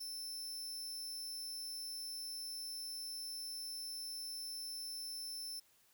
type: tone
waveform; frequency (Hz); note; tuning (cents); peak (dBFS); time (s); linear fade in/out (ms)
sawtooth; 5320; E8; +15; -40; 0-5.6; 10
effects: white hiss -70 dBFS RMS until 5.93 s